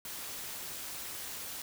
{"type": "noise with amplitude modulation", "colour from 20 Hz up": "white", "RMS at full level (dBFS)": -39, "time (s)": [0.05, 1.62], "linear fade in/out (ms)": 2, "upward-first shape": "sine", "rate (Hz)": 232, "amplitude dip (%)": 60, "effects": []}